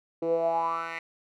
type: tone with band-pass filter sweep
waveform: 10% pulse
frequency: 165.5 Hz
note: E3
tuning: 7 cents sharp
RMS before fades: -28 dBFS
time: 0.22-0.99 s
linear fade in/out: 5 ms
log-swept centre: 400 to 2000 Hz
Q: 7.4
effects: none